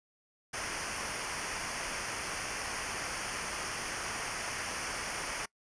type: noise with comb filter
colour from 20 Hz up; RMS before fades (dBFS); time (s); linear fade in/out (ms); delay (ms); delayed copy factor
pink; -37; 0.53-5.46; 10; 0.26; -0.75
effects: noise-tail reverb RT60 0.1 s tail -24 dB re dry + resampled to 22050 Hz